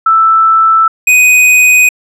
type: tone pair in turn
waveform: sine / square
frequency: 1322 / 2496 Hz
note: E6 / D#7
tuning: +5 / +5 cents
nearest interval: major seventh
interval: 1100 cents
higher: second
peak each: -4 dBFS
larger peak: neither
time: 0.06-0.88 / 1.07-1.89 s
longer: neither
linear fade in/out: 5 ms
effects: low-pass 12000 Hz 12 dB/octave